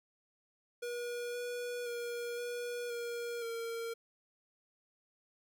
square tone with pitch steps, 481.3 / 486.1 / 476.3 / 482.6 / 473.4 / 460.9 Hz, B4 / B4 / A#4 / B4 / A#4 / A#4, -45 / -28 / +37 / -40 / +27 / -20 cents, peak -38 dBFS, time 0.82-3.94 s, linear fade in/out 10 ms, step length 520 ms, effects none

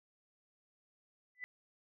sine tone with exponential growth, 1994 Hz, B6, 16 cents sharp, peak -36 dBFS, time 1.35-1.44 s, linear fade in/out 0 ms, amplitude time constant 18 ms, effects none

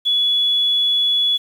sine tone, 3400 Hz, G#7, 40 cents sharp, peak -14 dBFS, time 0.05-1.38 s, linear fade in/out 20 ms, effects 7-bit

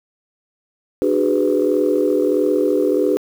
sine chord, G# half-diminished seventh, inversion second, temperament just, 299 / 373.8 / 415.3 / 498.4 Hz, D4 / F#4 / G#4 / B4, +31 / +18 / 0 / +16 cents, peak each -19 dBFS, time 1.02-3.17 s, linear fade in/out 0 ms, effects tanh soft clip ceiling -5 dBFS + 7-bit

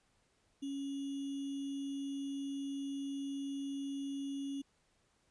sine tone with sample-and-hold, 277.2 Hz, C#4, in tune, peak -37 dBFS, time 0.62-4.62 s, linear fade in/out 10 ms, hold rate 3150 Hz, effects pink hiss -74 dBFS RMS until 5.3 s + resampled to 22050 Hz

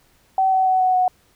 sine tone with pitch steps, 763 / 756 / 749 / 742.1 / 735.3 Hz, G5 / F#5 / F#5 / F#5 / F#5, -47 / +37 / +21 / +5 / -11 cents, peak -14 dBFS, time 0.38-1.08 s, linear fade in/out 2 ms, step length 140 ms, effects pink hiss -58 dBFS RMS until 1.35 s

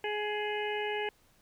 harmonic tone, 419.3 Hz, G#4, 17 cents sharp, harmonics 1 / 2 / 4 / 5 / 6 / 7, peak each -34 / -37 / -40 / -41 / -42 / -42 dBFS, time 0.04-1.09 s, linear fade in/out 2 ms, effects pink hiss -66 dBFS RMS until 1.41 s

